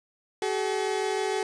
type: tone pair together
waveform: 30% pulse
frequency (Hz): 380.5 / 427.1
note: F#4 / G#4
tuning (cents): +48 / +48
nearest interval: major second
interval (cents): 200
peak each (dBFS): -26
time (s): 0.42-1.43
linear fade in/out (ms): 2
effects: resampled to 22050 Hz + 9-bit